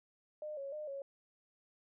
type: tone with vibrato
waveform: sine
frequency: 579 Hz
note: D5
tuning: 25 cents flat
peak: -40 dBFS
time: 0.42-1.02 s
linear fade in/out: 2 ms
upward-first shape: square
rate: 3.3 Hz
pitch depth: 81 cents each way
effects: none